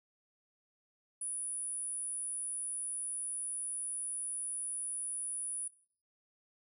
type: tone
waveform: sine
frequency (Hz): 9810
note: D#9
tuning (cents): -26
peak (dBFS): -36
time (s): 1.21-5.68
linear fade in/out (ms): 5
effects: noise-tail reverb RT60 0.5 s tail -18 dB re dry